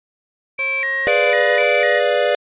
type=tone with vibrato; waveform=sine; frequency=2093 Hz; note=C7; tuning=in tune; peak=-18 dBFS; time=0.58-2 s; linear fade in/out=20 ms; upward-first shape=square; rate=2 Hz; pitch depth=180 cents each way
type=tone with pitch glide; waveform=25% pulse; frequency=538 to 502 Hz; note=C5 to B4; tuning=+48 to +28 cents; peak=-25 dBFS; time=0.59-1.63 s; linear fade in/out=0 ms; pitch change=-120 cents; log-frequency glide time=1.09-1.33 s
type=chord; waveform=square; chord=G# diminished seventh; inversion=none; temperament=equal; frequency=415.3 / 493.9 / 587.3 / 698.5 Hz; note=G#4 / B4 / D5 / F5; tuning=0 / 0 / 0 / 0 cents; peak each=-24 / -20 / -18 / -24 dBFS; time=1.07-2.35 s; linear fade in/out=0 ms
effects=resampled to 8000 Hz